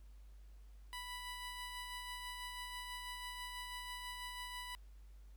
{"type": "tone with tremolo", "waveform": "15% pulse", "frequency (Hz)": 987.8, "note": "B5", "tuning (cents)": 0, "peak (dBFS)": -37, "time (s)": [0.93, 4.75], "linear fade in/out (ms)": 0, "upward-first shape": "sine", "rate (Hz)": 6.1, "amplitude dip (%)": 30, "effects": ["added 50 Hz sine -54 dBFS peak until 5.36 s", "pink hiss -74 dBFS RMS until 5.36 s"]}